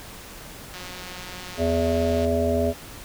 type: click train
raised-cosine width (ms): 0.2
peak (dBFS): -21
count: 274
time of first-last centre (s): 0.74-2.248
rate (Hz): 181
type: harmonic tone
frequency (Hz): 83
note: E2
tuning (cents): +12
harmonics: 1 / 3 / 5 / 7 / 8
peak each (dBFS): -26 / -26 / -26 / -26 / -26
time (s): 1.57-2.74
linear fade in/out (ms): 50
effects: pink hiss -41 dBFS RMS until 3.04 s